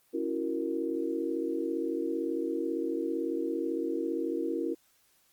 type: chord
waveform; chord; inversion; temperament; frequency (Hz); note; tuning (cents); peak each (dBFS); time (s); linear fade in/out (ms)
sine; F# dominant seventh; second; equal with one note detuned; 277.2 / 332.1 / 370 / 466.2; C#4 / E4 / F#4 / A#4; 0 / +13 / 0 / 0; -36 / -32 / -37 / -35; 0.13-4.75; 20
effects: white hiss -67 dBFS RMS until 5.32 s + Opus 24 kbps